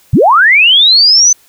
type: linear sweep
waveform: sine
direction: up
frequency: 75.6 to 6180 Hz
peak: -3 dBFS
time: 0.13-1.33 s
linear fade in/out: 5 ms
effects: white hiss -47 dBFS RMS until 1.48 s